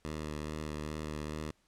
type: tone with vibrato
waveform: 10% pulse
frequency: 76.3 Hz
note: D#2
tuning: 33 cents flat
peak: -29 dBFS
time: 0.05-1.51 s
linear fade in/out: 0 ms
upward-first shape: sine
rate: 2.4 Hz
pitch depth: 23 cents each way
effects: pink hiss -72 dBFS RMS until 1.67 s + low-pass 10000 Hz 12 dB/octave